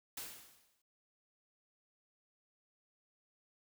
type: noise with exponential decay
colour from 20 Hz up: white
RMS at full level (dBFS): -42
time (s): 0.17-0.82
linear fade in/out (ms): 5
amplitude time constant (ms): 140
effects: none